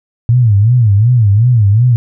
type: tone with vibrato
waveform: sine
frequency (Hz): 111.6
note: A2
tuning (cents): +25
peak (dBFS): -5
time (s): 0.29-1.96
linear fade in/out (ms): 0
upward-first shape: sine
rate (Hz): 2.7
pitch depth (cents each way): 210
effects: none